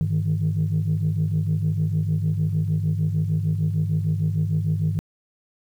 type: tone cluster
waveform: sine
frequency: 101.1 / 153.1 / 159.7 Hz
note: G#2 / D#3 / D#3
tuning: -46 / -28 / +45 cents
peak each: -23 dBFS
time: 0.01-4.99 s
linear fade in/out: 0 ms
effects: tanh soft clip ceiling -14 dBFS + 9-bit